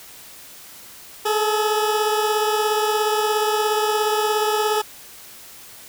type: beating tone pair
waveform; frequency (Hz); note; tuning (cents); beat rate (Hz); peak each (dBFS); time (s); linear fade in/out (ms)
20% pulse; 424.6 / 441.6; G#4 / A4; +38 / +6; 17; -14 / -21; 1.25-4.82; 10
effects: white hiss -42 dBFS RMS until 5.88 s